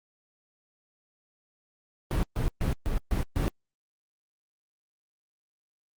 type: noise bursts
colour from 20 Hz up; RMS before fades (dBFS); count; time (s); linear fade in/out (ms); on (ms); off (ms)
brown; -26; 6; 2.11-3.48; 0; 120; 130
effects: Opus 32 kbps